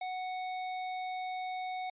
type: tone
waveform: square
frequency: 740 Hz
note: F#5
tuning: in tune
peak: -36 dBFS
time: 0.01-1.9 s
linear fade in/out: 5 ms
effects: resampled to 8000 Hz